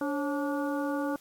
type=harmonic tone with a mistuned harmonic; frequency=289 Hz; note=D4; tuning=28 cents flat; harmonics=1 / 2 / 3 / 4 / 5; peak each=-30 / -34 / -38 / -40 / -40 dBFS; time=0.01-1.16 s; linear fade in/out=2 ms; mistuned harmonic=2; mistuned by=-94 cents; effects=white hiss -57 dBFS RMS until 1.2 s + AAC 64 kbps